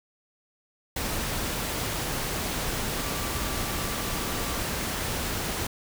sine tone in noise, 1165 Hz, D6, 14 cents flat, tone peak -41 dBFS, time 2.97-4.6 s, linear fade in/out 5 ms, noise pink, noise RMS -30 dBFS, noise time 0.96-5.67 s, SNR -14 dB, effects none

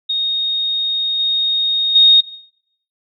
sine tone with level steps, 3719 Hz, A#7, 5 cents flat, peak -15 / -13 / -5 dBFS, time 0.09-2.21 s, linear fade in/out 10 ms, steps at 1.19 / 1.95 s, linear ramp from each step 10 ms, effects noise-tail reverb RT60 0.7 s tail -20 dB re dry

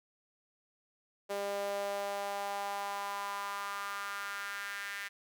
sawtooth tone with high-pass filter sweep, 200.7 Hz, G3, 41 cents sharp, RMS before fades -38 dBFS, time 1.29-5.09 s, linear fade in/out 20 ms, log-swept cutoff 510 to 1800 Hz, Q 3.5, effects none

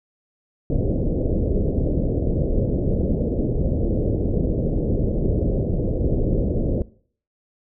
pink low-pass noise, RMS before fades -21 dBFS, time 0.7-6.82 s, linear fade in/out 2 ms, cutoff 560 Hz, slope 48 dB/octave, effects noise-tail reverb RT60 0.5 s tail -20 dB re dry

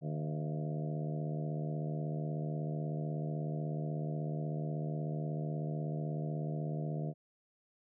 harmonic tone with a mistuned harmonic, 76.3 Hz, D#2, 33 cents flat, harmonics 2 / 3 / 4 / 5 / 6 / 7 / 8 / 9, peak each -35 / -45 / -47 / -48 / -49 / -50 / -49 / -50 dBFS, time 0.01-7.14 s, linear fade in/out 50 ms, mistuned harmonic 8, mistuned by +65 cents, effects none

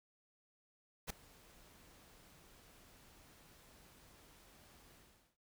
pink noise with ADSR envelope, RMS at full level -39 dBFS, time 1.07-5.37 s, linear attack 32 ms, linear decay 4 ms, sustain -24 dB, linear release 420 ms, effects none

